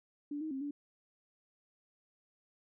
sine tone with pitch steps, 290.9 / 313.7 / 267.8 / 288.5 Hz, D4 / D#4 / C4 / D4, -16 / +14 / +40 / -31 cents, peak -36 dBFS, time 0.31-0.71 s, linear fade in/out 5 ms, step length 100 ms, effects none

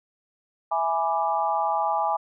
sine chord, E dominant seventh, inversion none, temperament equal, 659.3 / 830.6 / 987.8 / 1174.7 Hz, E5 / G#5 / B5 / D6, 0 / 0 / 0 / 0 cents, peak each -29 / -24 / -29 / -29 dBFS, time 0.71-2.17 s, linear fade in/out 10 ms, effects none

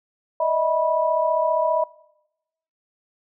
sine tone cluster, 607 / 642 / 978 Hz, D#5 / E5 / B5, -43 / -46 / -17 cents, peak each -25 / -21 / -23 dBFS, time 0.4-1.84 s, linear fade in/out 5 ms, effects noise-tail reverb RT60 0.9 s tail -21 dB re dry

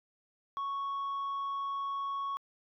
sine tone, 1108.7 Hz, C#6, in tune, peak -30 dBFS, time 0.57-2.37 s, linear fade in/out 0 ms, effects tanh soft clip ceiling -32 dBFS

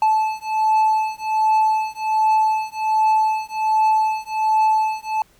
triangle beating tone pair, 870 / 871.3 Hz, A5 / A5, -20 / -17 cents, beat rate 1.3 Hz, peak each -17 dBFS, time 0.02-5.22 s, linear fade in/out 2 ms, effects pink hiss -56 dBFS RMS until 5.39 s

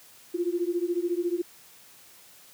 sine beating tone pair, 341.9 / 355.9 Hz, F4 / F4, -37 / +33 cents, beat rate 14 Hz, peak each -28 dBFS, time 0.34-1.42 s, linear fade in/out 10 ms, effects white hiss -53 dBFS RMS until 2.53 s + high-pass 80 Hz 12 dB/octave

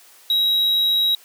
triangle tone, 3842 Hz, B7, 48 cents flat, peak -14 dBFS, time 0.3-1.15 s, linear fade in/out 2 ms, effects white hiss -49 dBFS RMS until 1.24 s + high-pass 400 Hz 12 dB/octave

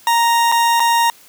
40% pulse tone with dropouts, 932.3 Hz, A#5, in tune, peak -11 dBFS, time 0.07-1.1 s, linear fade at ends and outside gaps 1 ms, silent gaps 0.517-0.522 / 0.797-0.802 s, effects white hiss -46 dBFS RMS until 1.28 s + high-pass 100 Hz 12 dB/octave

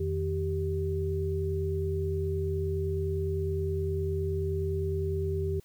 sine tone cluster, 86.1 / 155.8 / 389.7 Hz, F2 / D#3 / G4, -24 / +3 / -10 cents, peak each -30 / -36 / -31 dBFS, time 0-5.6 s, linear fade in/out 5 ms, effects white hiss -64 dBFS RMS until 5.64 s

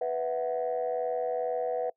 sine chord, B suspended fourth, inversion none, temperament just, 493.9 / 658.5 / 740.8 Hz, B4 / E5 / F#5, 0 / -2 / +2 cents, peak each -29 / -32 / -33 dBFS, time 0.01-1.9 s, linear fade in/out 5 ms, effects noise-tail reverb RT60 0.1 s tail -24 dB re dry + tanh soft clip ceiling -21 dBFS

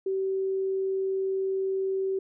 sine tone, 383.9 Hz, G4, 36 cents flat, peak -25 dBFS, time 0.06-2.19 s, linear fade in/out 5 ms, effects none

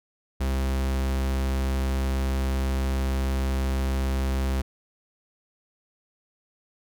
45% pulse tone, 66.3 Hz, C2, 23 cents sharp, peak -23 dBFS, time 0.4-4.62 s, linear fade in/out 10 ms, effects none

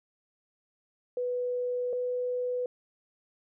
sine tone pair in turn, 493.9 / 496.1 Hz, B4 / B4, 0 / +8 cents, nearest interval unison, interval 8 cents, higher second, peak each -28 dBFS, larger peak neither, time 1.17-1.93 / 1.93-2.66 s, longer first, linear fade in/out 2 ms, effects none

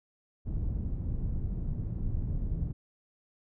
pink low-pass noise, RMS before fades -32 dBFS, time 0.45-2.73 s, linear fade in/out 20 ms, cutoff 150 Hz, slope 12 dB/octave, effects none

